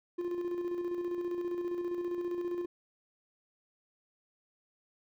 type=tone with tremolo; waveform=triangle; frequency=350.5 Hz; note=F4; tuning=6 cents sharp; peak=-29 dBFS; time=0.18-2.66 s; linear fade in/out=10 ms; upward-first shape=square; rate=15 Hz; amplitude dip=40%; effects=none